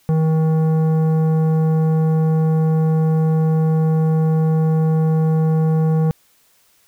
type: tone with tanh clipping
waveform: sine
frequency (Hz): 158.8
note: D#3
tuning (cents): +36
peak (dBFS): -15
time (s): 0.09-6.11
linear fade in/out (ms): 0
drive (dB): 12
effects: white hiss -57 dBFS RMS until 6.87 s